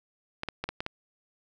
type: clicks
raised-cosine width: 0.3 ms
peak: -16 dBFS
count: 6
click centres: 0.434 / 0.487 / 0.64 / 0.69 / 0.805 / 0.864 s
effects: none